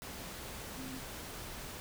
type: tone in noise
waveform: sine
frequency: 261.6 Hz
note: C4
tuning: in tune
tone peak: -44 dBFS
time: 0.77-0.99 s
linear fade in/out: 0 ms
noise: pink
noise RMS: -45 dBFS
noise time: 0.02-1.8 s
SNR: -2 dB
effects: none